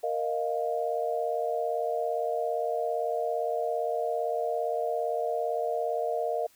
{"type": "chord", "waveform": "sine", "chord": "Bb suspended fourth", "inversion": "none", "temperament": "just", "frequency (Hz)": [466.2, 621.6, 699.2], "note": ["Bb4", "Eb5", "F5"], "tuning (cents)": [0, -2, 2], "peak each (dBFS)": -31, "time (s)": [0.03, 6.47], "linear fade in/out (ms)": 10, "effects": ["white hiss -61 dBFS RMS until 6.55 s"]}